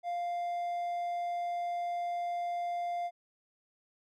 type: tone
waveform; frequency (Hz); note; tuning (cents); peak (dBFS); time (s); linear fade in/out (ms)
triangle; 698.5; F5; 0; -30; 0.03-3.11; 50
effects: none